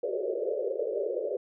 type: band-pass noise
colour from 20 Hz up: pink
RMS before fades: -31 dBFS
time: 0.03-1.37 s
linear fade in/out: 2 ms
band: 370 to 600 Hz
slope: 96 dB/octave
effects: none